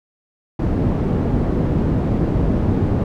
white low-pass noise, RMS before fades -18 dBFS, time 0.59-3.04 s, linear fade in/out 5 ms, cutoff 250 Hz, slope 12 dB/octave, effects none

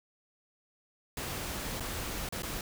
pink noise with dropouts, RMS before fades -37 dBFS, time 1.17-2.61 s, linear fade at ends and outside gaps 2 ms, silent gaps 1.799-1.805 / 2.289-2.324 / 2.422-2.432 s, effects none

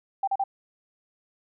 sine tone bursts, 784 Hz, G5, in tune, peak -22 dBFS, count 3, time 0.23-0.439 s, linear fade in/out 5 ms, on 45 ms, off 37 ms, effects none

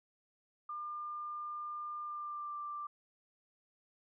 sine tone with pitch glide, 1200 to 1180.1 Hz, D6 to D6, +37 to +8 cents, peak -39 dBFS, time 0.69-2.87 s, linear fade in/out 5 ms, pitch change -29 cents, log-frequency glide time 2.03-2.56 s, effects none

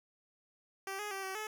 10% pulse tone with pitch steps, 388.2 / 417.1 / 388.1 / 381.3 / 429.8 Hz, G4 / G#4 / G4 / G4 / A4, -17 / +7 / -17 / -48 / -41 cents, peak -30 dBFS, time 0.87-1.47 s, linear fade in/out 2 ms, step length 120 ms, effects none

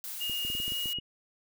blue noise, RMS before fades -39 dBFS, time 0.04-0.93 s, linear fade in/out 0 ms
sine tone with pitch glide, 2853 to 2889 Hz, F7 to F#7, +36 to -42 cents, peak -31 dBFS, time 0.2-1 s, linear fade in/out 20 ms, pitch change +22 cents, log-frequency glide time 0.44-0.85 s
clicks, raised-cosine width 3 ms, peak -30 dBFS, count 9, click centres 0.297 / 0.45 / 0.501 / 0.551 / 0.601 / 0.68 / 0.721 / 0.858 / 0.986 s
effects none

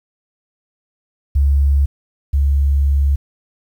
sine tone pair in turn, 70 / 70 Hz, C#2 / C#2, +18 / +18 cents, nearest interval unison, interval 0 cents, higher neither, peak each -10 / -11 dBFS, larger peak first, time 1.35-1.86 / 2.33-3.16 s, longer second, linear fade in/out 10 ms, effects 8-bit

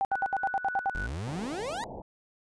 sine tone bursts, 784 Hz, G5, in tune, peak -24 dBFS, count 9, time 0.01-0.897 s, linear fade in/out 0 ms, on 39 ms, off 67 ms
sine tone with tremolo, 1480 Hz, F#6, in tune, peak -32 dBFS, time 0.11-1.07 s, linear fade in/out 10 ms, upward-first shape sine, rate 3.6 Hz, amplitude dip 45%
35% pulse exponential sweep, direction up, 38.89 to 986 Hz, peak -31 dBFS, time 0.95-1.84 s, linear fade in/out 0 ms
white low-pass noise, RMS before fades -42 dBFS, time 1.27-2.02 s, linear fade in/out 5 ms, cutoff 910 Hz, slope 96 dB/octave
effects resampled to 22050 Hz

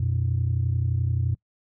sine tone pair together, 89.6 / 121.19 Hz, F2 / B2, +45 / -32 cents, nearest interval perfect fourth, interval 523 cents, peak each -23 / -23 dBFS, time 0-1.35 s, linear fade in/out 5 ms, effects noise-tail reverb RT60 0.1 s tail -24 dB re dry + tanh soft clip ceiling -16 dBFS

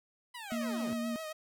15% pulse linear sweep, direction down, 1011 to 79.1 Hz, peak -36 dBFS, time 0.34-0.94 s, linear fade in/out 10 ms
sawtooth tone with vibrato, 630 Hz, D#5, 21 cents sharp, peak -35 dBFS, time 0.5-1.33 s, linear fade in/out 10 ms, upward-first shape triangle, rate 7.4 Hz, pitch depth 47 cents each way
sine tone, 233.1 Hz, A#3, in tune, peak -33 dBFS, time 0.52-1.16 s, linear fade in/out 0 ms
effects none

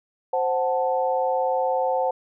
sine chord, F# diminished, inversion second, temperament equal, 523.3 / 740 / 880 Hz, C5 / F#5 / A5, 0 / 0 / 0 cents, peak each -23 / -25 / -26 dBFS, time 0.33-2.11 s, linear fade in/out 5 ms, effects none

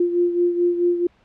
sine beating tone pair, 349.2 / 353.8 Hz, F4 / F4, 0 / +23 cents, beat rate 4.6 Hz, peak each -17 / -24 dBFS, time 0-1.07 s, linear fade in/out 5 ms, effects pink hiss -58 dBFS RMS until 1.24 s + low-pass 3000 Hz 12 dB/octave

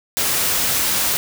white noise, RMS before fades -19 dBFS, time 0.17-1.17 s, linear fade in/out 0 ms, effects none

